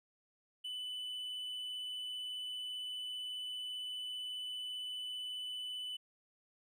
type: tone with amplitude modulation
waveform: triangle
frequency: 2995 Hz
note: F#7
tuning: 20 cents sharp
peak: -37 dBFS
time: 0.64-5.97 s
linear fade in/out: 10 ms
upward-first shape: sine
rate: 118 Hz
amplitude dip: 25%
effects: none